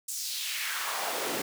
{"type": "noise with high-pass filter sweep", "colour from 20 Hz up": "pink", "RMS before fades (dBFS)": -33, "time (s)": [0.08, 1.42], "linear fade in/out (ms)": 5, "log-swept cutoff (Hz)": [7500, 280], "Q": 1.8, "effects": []}